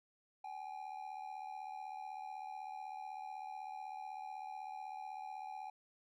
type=ring-modulated tone; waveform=triangle; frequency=804 Hz; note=G5; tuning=44 cents sharp; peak=-39 dBFS; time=0.44-5.7 s; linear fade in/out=5 ms; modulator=38 Hz; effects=none